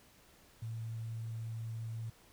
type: tone with quantisation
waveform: sine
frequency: 113.2 Hz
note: A2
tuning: 50 cents sharp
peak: -38 dBFS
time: 0.62-2.1 s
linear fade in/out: 5 ms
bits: 11
effects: pink hiss -63 dBFS RMS until 2.32 s